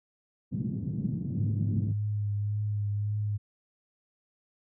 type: band-pass noise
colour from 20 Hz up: pink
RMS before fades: -32 dBFS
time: 0.51-1.93 s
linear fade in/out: 20 ms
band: 120 to 220 Hz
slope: 24 dB/octave
type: tone with vibrato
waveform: sine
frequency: 103.83 Hz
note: G#2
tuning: in tune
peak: -27 dBFS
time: 1.37-3.38 s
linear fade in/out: 20 ms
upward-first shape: triangle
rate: 1.8 Hz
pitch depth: 26 cents each way
effects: none